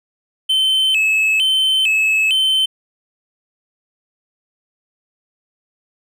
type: tone with vibrato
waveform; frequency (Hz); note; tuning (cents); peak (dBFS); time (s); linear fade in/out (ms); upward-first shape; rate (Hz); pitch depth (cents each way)
triangle; 2825; F7; +19; -11; 0.49-2.66; 10; square; 1.1; 150
effects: none